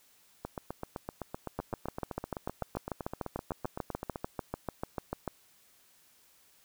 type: two click trains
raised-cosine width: 1 ms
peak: -22 / -19 dBFS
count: 30 / 26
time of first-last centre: 0.45-4.158 / 1.59-5.277 s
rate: 7.82 / 6.78 Hz
effects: white hiss -64 dBFS RMS until 6.64 s